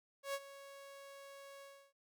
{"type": "tone with ADSR envelope", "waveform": "sawtooth", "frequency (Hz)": 554.4, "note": "C#5", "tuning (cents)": 0, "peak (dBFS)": -32, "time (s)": [0.23, 1.93], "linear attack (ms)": 110, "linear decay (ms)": 49, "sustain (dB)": -16, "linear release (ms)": 310, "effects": ["noise-tail reverb RT60 0.1 s tail -20 dB re dry"]}